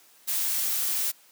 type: noise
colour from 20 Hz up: blue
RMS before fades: -27 dBFS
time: 0.27-1.12 s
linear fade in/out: 20 ms
effects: white hiss -57 dBFS RMS until 1.31 s + high-pass 200 Hz 12 dB/octave